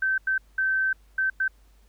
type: tone bursts at uneven times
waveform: sine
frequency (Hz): 1546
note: G6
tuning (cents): -24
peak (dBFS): -21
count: 5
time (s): 0.02-0.18 / 0.27-0.38 / 0.58-0.93 / 1.18-1.3 / 1.4-1.48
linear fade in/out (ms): 5
effects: added 50 Hz sine -54 dBFS peak until 1.88 s + pink hiss -65 dBFS RMS until 1.88 s